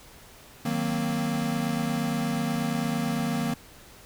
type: chord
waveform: square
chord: C half-diminished seventh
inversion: first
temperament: equal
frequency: 155.56 / 185 / 233.1 / 261.6 Hz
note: Eb3 / Gb3 / Bb3 / C4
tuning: 0 / 0 / 0 / 0 cents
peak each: -32 / -34 / -29 / -35 dBFS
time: 0.65-3.54 s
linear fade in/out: 5 ms
effects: pink hiss -50 dBFS RMS until 4.05 s